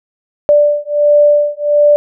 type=beating tone pair; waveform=sine; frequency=587.3 / 588.7 Hz; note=D5 / D5; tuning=0 / +4 cents; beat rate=1.4 Hz; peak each=-10 dBFS; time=0.49-1.96 s; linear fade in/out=0 ms; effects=none